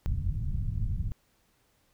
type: low-pass noise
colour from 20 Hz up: pink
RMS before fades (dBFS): -30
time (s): 0.06-1.12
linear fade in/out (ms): 0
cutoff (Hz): 140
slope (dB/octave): 24
effects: pink hiss -69 dBFS RMS until 1.93 s